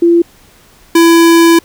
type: tone pair in turn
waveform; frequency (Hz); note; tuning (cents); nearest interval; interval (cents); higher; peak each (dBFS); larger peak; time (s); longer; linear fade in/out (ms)
sine / square; 340.9 / 334.1; F4 / E4; -42 / +23; unison; 35; first; -4; neither; 0.02-0.22 / 0.95-1.59; second; 5
effects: pink hiss -44 dBFS RMS until 1.64 s